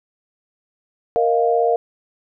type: chord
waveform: sine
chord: Bb suspended fourth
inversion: none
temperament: equal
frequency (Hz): 466.2 / 622.3 / 698.5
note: Bb4 / Eb5 / F5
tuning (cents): 0 / 0 / 0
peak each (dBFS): -17 / -22 / -18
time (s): 1.16-1.76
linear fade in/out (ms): 0
effects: none